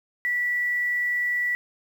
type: tone with quantisation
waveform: sine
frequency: 1955 Hz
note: B6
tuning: 18 cents flat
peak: -22 dBFS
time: 0.25-1.55 s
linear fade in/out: 0 ms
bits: 8
effects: none